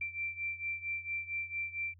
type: beating tone pair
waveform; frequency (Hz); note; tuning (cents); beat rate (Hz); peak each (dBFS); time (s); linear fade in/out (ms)
sine; 2349 / 2353.4; D7 / D7; 0 / +3; 4.4; -37 / -40; 0.01-1.94; 5
effects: added 87 Hz sine -56 dBFS peak until 1.99 s